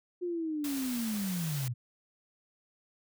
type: linear sweep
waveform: sine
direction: down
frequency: 360.5 to 116.54 Hz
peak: -31 dBFS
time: 0.21-1.74 s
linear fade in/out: 20 ms
type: noise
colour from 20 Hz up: white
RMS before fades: -41 dBFS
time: 0.64-1.68 s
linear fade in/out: 2 ms
effects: none